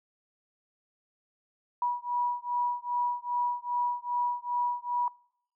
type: beating tone pair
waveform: sine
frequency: 970 / 972.5 Hz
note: B5 / B5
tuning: -31 / -27 cents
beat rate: 2.5 Hz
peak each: -30 / -31 dBFS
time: 1.82-5.08 s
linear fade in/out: 2 ms
effects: noise-tail reverb RT60 0.7 s tail -26 dB re dry